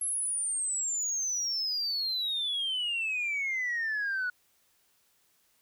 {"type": "exponential sweep", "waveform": "sine", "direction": "down", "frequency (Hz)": [11175, 1455], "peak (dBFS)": -27, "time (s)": [0.01, 4.3], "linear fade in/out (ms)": 5, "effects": ["tanh soft clip ceiling -26 dBFS", "white hiss -69 dBFS RMS until 5.61 s"]}